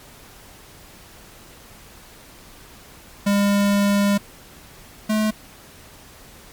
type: tone pair in turn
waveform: square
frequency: 201.8 / 215.3 Hz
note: G#3 / A3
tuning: -49 / -37 cents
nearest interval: minor second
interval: 112 cents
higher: second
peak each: -16 / -18 dBFS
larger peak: first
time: 3.26-4.18 / 5.09-5.31 s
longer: first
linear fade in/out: 10 ms
effects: pink hiss -45 dBFS RMS until 6.52 s + MP3 96 kbps